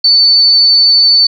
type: tone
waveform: sine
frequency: 4506 Hz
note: C#8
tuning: 28 cents sharp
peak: -4 dBFS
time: 0.04-1.27 s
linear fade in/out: 5 ms
effects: none